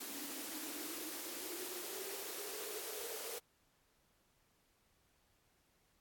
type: noise with high-pass filter sweep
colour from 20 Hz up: white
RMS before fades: -45 dBFS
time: 0-3.39 s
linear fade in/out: 10 ms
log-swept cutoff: 270 to 470 Hz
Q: 9.3
effects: pink hiss -75 dBFS RMS until 6 s + AAC 64 kbps